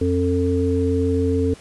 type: harmonic tone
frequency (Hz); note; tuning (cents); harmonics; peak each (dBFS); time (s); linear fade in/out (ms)
89.3; F2; +39; 1 / 3 / 5; -21 / -21 / -21; 0.01-1.54; 5
effects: pink hiss -45 dBFS RMS until 1.6 s + resampled to 24000 Hz